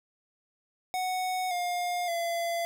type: tone with pitch steps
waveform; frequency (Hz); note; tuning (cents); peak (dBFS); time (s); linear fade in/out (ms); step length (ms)
square; 740 / 709.4 / 680.2; F#5 / F5 / F5; 0 / +27 / -46; -29; 0.94-2.65; 0; 570
effects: none